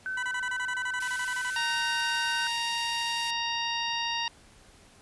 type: tone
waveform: sine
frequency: 1524 Hz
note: G6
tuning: 49 cents flat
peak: -30 dBFS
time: 0.06-2.47 s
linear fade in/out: 0 ms
type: tone bursts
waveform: 20% pulse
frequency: 989 Hz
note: B5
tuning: 2 cents sharp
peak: -28 dBFS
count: 16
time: 0.17-1.504 s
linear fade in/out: 5 ms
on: 59 ms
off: 26 ms
type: high-pass noise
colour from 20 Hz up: white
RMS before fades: -40 dBFS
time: 1-3.31 s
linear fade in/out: 5 ms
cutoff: 1600 Hz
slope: 96 dB/octave
type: harmonic tone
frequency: 932.3 Hz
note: A#5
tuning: in tune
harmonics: 1 / 2 / 3 / 4 / 5 / 6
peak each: -33 / -36 / -33 / -36 / -38 / -41 dBFS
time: 1.56-4.28 s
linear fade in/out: 2 ms
effects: pink hiss -56 dBFS RMS until 5.01 s + resampled to 24000 Hz